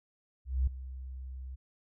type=tone with ADSR envelope; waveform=sine; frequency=64.8 Hz; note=C2; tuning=16 cents flat; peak=-23 dBFS; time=0.45-1.56 s; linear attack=220 ms; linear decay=7 ms; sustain=-16 dB; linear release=16 ms; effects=none